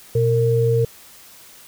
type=tone pair together; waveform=sine; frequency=121 / 459.5 Hz; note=B2 / A#4; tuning=-35 / -25 cents; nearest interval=octave + major seventh; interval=2310 cents; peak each=-17 dBFS; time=0.15-0.85 s; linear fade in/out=5 ms; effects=white hiss -45 dBFS RMS until 1.67 s